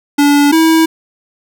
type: tone pair in turn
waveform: square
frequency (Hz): 287.9 / 323.2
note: D4 / E4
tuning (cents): -34 / -34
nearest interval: major second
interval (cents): 200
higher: second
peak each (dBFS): -7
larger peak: neither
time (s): 0.18-0.52 / 0.52-0.86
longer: neither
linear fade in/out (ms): 10
effects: none